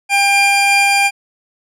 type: tone pair together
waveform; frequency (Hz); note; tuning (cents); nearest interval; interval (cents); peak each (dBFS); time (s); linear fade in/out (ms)
40% pulse; 798.6 / 2393; G5 / D7; +32 / +32; octave + perfect fifth; 1900; -13 / -11; 0.09-1.11; 50
effects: low-pass 11000 Hz 12 dB/octave